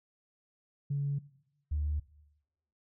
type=tone pair in turn; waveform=sine; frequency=141.6 / 74.45 Hz; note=C#3 / D2; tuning=+37 / +24 cents; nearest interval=major seventh; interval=1113 cents; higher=first; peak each=-28 dBFS; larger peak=neither; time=0.9-1.19 / 1.71-2 s; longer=neither; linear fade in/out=10 ms; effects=noise-tail reverb RT60 0.9 s tail -20 dB re dry + tanh soft clip ceiling -24 dBFS